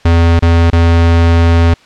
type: tone with dropouts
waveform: square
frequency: 84.1 Hz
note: E2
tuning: 35 cents sharp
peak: -6 dBFS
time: 0.05-1.74 s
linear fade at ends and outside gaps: 5 ms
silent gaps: 0.393-0.423 / 0.703-0.728 s
effects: white hiss -43 dBFS RMS until 1.85 s + low-pass 4000 Hz 12 dB/octave